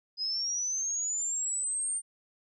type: linear sweep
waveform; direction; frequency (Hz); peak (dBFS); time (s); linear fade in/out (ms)
sine; up; 4978 to 8870; -29; 0.17-2.02; 50
effects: none